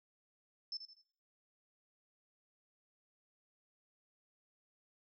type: tone with echo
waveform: sine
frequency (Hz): 5280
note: E8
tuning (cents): +2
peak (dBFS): -39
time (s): 0.72-0.77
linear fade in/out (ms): 2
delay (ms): 82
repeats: 3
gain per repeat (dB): -9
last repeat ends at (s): 1.016
effects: noise-tail reverb RT60 0.5 s tail -18 dB re dry